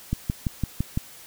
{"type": "click train", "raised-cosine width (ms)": 5, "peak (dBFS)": -11, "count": 6, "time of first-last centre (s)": [0.13, 0.975], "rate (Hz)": 5.92, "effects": ["white hiss -46 dBFS RMS until 1.26 s"]}